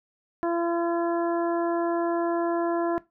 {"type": "harmonic tone", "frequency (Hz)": 340, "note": "F4", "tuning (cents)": -46, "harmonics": [1, 2, 3, 4, 5], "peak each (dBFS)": [-25, -29, -33, -38, -39], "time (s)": [0.43, 2.98], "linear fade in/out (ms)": 0, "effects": ["noise-tail reverb RT60 0.2 s tail -18 dB re dry"]}